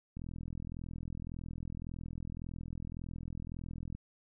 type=click train; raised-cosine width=5 ms; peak=-30 dBFS; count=159; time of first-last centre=0.17-3.95 s; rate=41.8 Hz; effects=none